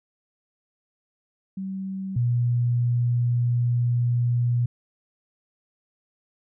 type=tone pair in turn; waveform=sine; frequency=191.7 / 120.76 Hz; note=G3 / B2; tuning=-38 / -38 cents; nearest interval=minor sixth; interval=800 cents; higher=first; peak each=-28 / -19 dBFS; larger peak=second; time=1.57-2.16 / 2.16-4.66 s; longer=second; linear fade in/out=5 ms; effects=none